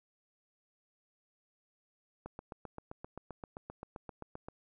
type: click train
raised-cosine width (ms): 1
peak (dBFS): -29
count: 18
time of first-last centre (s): 2.26-4.485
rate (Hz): 7.64
effects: none